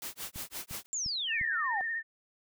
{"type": "noise with tremolo", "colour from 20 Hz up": "white", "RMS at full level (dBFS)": -38, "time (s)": [0.02, 0.86], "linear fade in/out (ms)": 0, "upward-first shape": "sine", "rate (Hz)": 5.8, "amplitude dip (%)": 100}
{"type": "click train", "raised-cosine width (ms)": 5, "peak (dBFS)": -32, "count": 4, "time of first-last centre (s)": [0.36, 1.413], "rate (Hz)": 2.85}
{"type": "exponential sweep", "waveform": "sine", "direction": "down", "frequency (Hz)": [7459, 740], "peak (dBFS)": -31, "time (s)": [0.93, 1.81], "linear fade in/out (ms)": 0}
{"type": "tone with vibrato", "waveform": "sine", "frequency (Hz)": 1819, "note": "A#6", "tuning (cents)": -43, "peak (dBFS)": -31, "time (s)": [1.27, 2.03], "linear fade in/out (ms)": 50, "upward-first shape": "triangle", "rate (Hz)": 16, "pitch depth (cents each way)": 52}
{"effects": []}